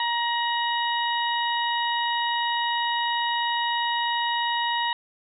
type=harmonic tone with a mistuned harmonic; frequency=943 Hz; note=A#5; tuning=20 cents sharp; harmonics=1 / 2 / 3 / 4; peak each=-25 / -29 / -31 / -31 dBFS; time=0-4.93 s; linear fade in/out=2 ms; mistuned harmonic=3; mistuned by=+52 cents; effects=none